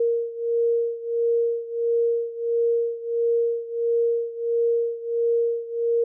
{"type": "beating tone pair", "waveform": "sine", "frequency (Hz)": [466.2, 467.7], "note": ["A#4", "A#4"], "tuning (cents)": [0, 6], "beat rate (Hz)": 1.5, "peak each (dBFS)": [-22, -25], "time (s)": [0, 6.04], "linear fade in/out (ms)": 5, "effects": []}